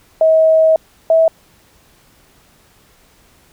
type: tone pair in turn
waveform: sine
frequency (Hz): 639 / 650.2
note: D#5 / E5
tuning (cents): +46 / -24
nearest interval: unison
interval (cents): 30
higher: second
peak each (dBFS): -7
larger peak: neither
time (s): 0.21-0.76 / 1.1-1.28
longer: first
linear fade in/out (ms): 2
effects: pink hiss -51 dBFS RMS until 3.52 s